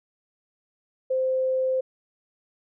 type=tone; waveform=sine; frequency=520 Hz; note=C5; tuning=11 cents flat; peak=-21 dBFS; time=1.1-1.81 s; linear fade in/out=10 ms; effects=none